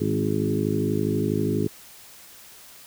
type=harmonic tone with a mistuned harmonic; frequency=52.3 Hz; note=G#1; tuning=13 cents sharp; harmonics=2 / 3 / 4 / 5 / 6 / 7 / 8; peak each=-29 / -29 / -29 / -29 / -29 / -29 / -29 dBFS; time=0-1.68 s; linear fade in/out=10 ms; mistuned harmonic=4; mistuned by=-25 cents; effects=white hiss -47 dBFS RMS until 2.86 s